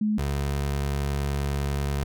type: tone pair in turn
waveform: sine / 25% pulse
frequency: 212.3 / 70.4 Hz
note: G#3 / C#2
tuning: +38 / +27 cents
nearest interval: octave + perfect fifth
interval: 1911 cents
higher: first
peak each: -21 dBFS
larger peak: neither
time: 0.01-0.18 / 0.18-2.04 s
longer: second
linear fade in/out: 5 ms
effects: none